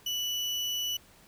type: tone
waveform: 35% pulse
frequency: 2960 Hz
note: F#7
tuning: in tune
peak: -28 dBFS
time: 0.06-0.97 s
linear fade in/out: 5 ms
effects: pink hiss -58 dBFS RMS until 1.27 s